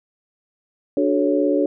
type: chord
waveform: sine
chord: D major seventh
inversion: none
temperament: equal with one note detuned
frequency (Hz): 293.7 / 370 / 432.7 / 554.4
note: D4 / F#4 / A4 / C#5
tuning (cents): 0 / 0 / -29 / 0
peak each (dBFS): -19 / -23 / -23 / -21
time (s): 0.97-1.66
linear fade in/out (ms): 2
effects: none